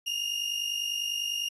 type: tone pair together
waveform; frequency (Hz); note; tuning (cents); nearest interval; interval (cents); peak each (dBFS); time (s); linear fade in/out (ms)
35% pulse; 2794 / 2844; F7 / F7; 0 / +31; unison; 31; -32 / -29; 0.06-1.49; 10
effects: resampled to 24000 Hz